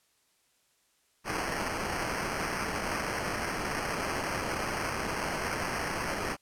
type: noise with sample-and-hold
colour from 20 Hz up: white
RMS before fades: -33 dBFS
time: 1.24-6.37 s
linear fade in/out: 50 ms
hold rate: 3675 Hz
effects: white hiss -70 dBFS RMS until 6.41 s + low-pass 11000 Hz 12 dB/octave